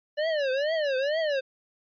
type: tone with vibrato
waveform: square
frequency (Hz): 581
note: D5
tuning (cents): -19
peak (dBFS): -25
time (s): 0.17-1.41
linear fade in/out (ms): 20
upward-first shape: triangle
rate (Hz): 2.2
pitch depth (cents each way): 230
effects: resampled to 11025 Hz